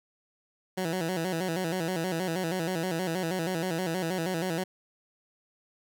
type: tone with vibrato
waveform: 15% pulse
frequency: 174.61 Hz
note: F3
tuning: in tune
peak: -22 dBFS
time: 0.77-4.64 s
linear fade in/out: 10 ms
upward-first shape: square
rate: 6.3 Hz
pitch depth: 110 cents each way
effects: none